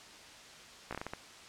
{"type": "slowing click train", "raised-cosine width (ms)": 0.5, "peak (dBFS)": -23, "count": 7, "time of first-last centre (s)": [0.91, 1.135], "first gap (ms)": 16, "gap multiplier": 1.34, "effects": ["white hiss -52 dBFS RMS until 1.48 s", "low-pass 6000 Hz 12 dB/octave"]}